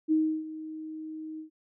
sine tone with ADSR envelope, 313.7 Hz, D#4, 14 cents sharp, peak -20 dBFS, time 0.08-1.5 s, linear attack 37 ms, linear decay 320 ms, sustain -16 dB, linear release 110 ms, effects none

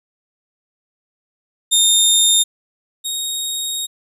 20% pulse tone pair in turn, 3653 / 3745 Hz, A#7 / A#7, -36 / +7 cents, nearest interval unison, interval 43 cents, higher second, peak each -5 / -15 dBFS, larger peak first, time 1.71-2.44 / 3.04-3.87 s, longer second, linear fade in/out 20 ms, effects none

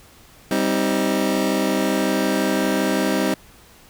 25% pulse chord, C minor, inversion second, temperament just, 196.22 / 261.6 / 314 Hz, G3 / C4 / Eb4, +2 / 0 / +16 cents, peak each -19 dBFS, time 0.51-3.34 s, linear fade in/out 2 ms, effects pink hiss -49 dBFS RMS until 3.89 s

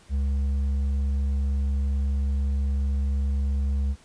sine tone with hard clipping, 69.2 Hz, C#2, 2 cents flat, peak -23 dBFS, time 0.09-3.96 s, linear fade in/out 50 ms, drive 4 dB, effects pink hiss -55 dBFS RMS until 4.04 s + resampled to 22050 Hz

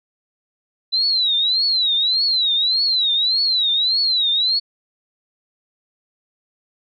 sine tone with vibrato, 3984 Hz, B7, 14 cents sharp, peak -15 dBFS, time 0.92-4.6 s, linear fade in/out 20 ms, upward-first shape triangle, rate 1.7 Hz, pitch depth 190 cents each way, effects none

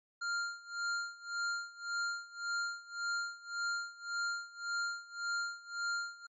square tone with tremolo, 1396.9 Hz, F6, in tune, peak -33 dBFS, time 0.21-6.27 s, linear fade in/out 10 ms, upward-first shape sine, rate 1.8 Hz, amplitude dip 90%, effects MP3 32 kbps

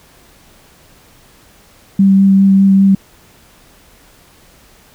sine tone with vibrato, 194.6 Hz, G3, 12 cents flat, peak -5 dBFS, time 1.99-2.95 s, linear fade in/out 5 ms, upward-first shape sine, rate 5 Hz, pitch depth 11 cents each way, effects pink hiss -46 dBFS RMS until 4.94 s

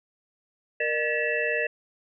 sine tone cluster, 467.8 / 604 / 1723 / 1927 / 2661 Hz, A#4 / D5 / A6 / B6 / E7, +6 / +48 / -37 / -43 / +16 cents, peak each -30 dBFS, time 0.8-1.67 s, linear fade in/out 5 ms, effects none

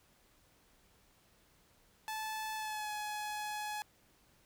sawtooth tone with pitch glide, 870 to 843.3 Hz, A5 to G#5, -20 to +26 cents, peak -34 dBFS, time 2.08-3.82 s, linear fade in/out 0 ms, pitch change -54 cents, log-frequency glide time 2.56-2.91 s, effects pink hiss -68 dBFS RMS until 4.45 s

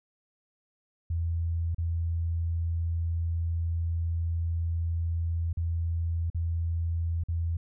sine tone with dropouts, 83.6 Hz, E2, 25 cents sharp, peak -26 dBFS, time 1.1-7.57 s, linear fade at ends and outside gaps 5 ms, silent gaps 1.747-1.782 / 5.53-5.571 / 6.301-6.346 / 7.237-7.285 s, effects none

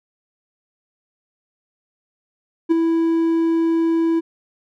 triangle tone with ADSR envelope, 329.6 Hz, E4, in tune, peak -8 dBFS, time 2.69-4.21 s, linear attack 25 ms, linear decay 14 ms, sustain -5 dB, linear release 26 ms, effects none

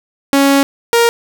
sawtooth tone pair in turn, 277.2 / 468.1 Hz, C#4 / A#4, 0 / +7 cents, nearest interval major sixth, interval 907 cents, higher second, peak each -4 dBFS, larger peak neither, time 0.33-0.63 / 0.93-1.09 s, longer first, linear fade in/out 0 ms, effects none

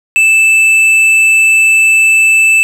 sine tone with hard clipping, 2637 Hz, E7, in tune, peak -6 dBFS, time 0.16-2.63 s, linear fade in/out 0 ms, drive 6 dB, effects none

